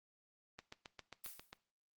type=click train; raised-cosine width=0.2 ms; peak=-31 dBFS; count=8; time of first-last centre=0.59-1.53 s; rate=7.45 Hz
type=noise with exponential decay; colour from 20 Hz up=blue; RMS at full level=-44 dBFS; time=1.24-1.57 s; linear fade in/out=5 ms; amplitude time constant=70 ms
effects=noise-tail reverb RT60 0.4 s tail -18 dB re dry + Opus 24 kbps